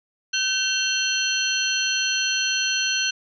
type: tone cluster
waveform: sine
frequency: 1534 / 2731 / 3126 / 4252 / 5980 Hz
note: G6 / F7 / G7 / C8 / F#8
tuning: -38 / -39 / -6 / +27 / +17 cents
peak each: -27 dBFS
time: 0.33-3.11 s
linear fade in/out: 10 ms
effects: none